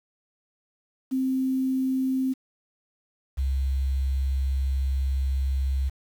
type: tone pair in turn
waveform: sine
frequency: 262 / 67.03 Hz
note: C4 / C2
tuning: +2 / +42 cents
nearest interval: 2 octaves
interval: 2360 cents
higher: first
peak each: -22 dBFS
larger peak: neither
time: 1.11-2.34 / 3.37-5.9 s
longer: second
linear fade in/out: 20 ms
effects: 8-bit